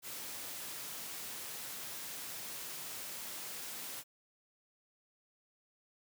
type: noise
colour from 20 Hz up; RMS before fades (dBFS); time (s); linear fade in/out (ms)
white; -44; 0.02-4.04; 50
effects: high-pass 100 Hz 12 dB/octave